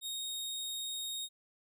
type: tone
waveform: sawtooth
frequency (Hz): 3729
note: A#7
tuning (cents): 0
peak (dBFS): -34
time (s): 0.01-1.29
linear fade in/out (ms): 50
effects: none